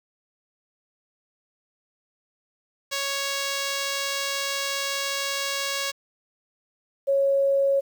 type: tone pair in turn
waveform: 5% pulse / sine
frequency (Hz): 554.4 / 551.4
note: C#5 / C#5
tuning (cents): 0 / -9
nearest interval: unison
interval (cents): 9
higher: first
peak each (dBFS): -14 / -18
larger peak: first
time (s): 2.91-5.92 / 7.07-7.81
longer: first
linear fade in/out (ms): 20
effects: 9-bit